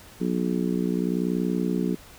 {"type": "harmonic tone", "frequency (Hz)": 60.8, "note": "B1", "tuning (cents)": -26, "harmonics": [3, 4, 5, 6, 7], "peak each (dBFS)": [-26, -28, -30, -32, -33], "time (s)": [0.2, 1.96], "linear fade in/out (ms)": 20, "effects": ["pink hiss -48 dBFS RMS until 2.18 s"]}